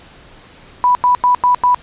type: tone bursts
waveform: sine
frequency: 987.8 Hz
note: B5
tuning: in tune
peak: -8 dBFS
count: 5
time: 0.84-1.746 s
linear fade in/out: 0 ms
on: 110 ms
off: 89 ms
effects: pink hiss -42 dBFS RMS until 1.82 s + resampled to 8000 Hz